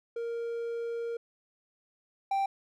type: tone pair in turn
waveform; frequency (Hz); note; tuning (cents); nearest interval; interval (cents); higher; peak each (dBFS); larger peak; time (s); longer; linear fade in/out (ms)
triangle; 466.2 / 784.1; A#4 / G5; 0 / 0; major sixth; 900; second; -30 / -24; second; 0.16-1.17 / 2.31-2.46; first; 5
effects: none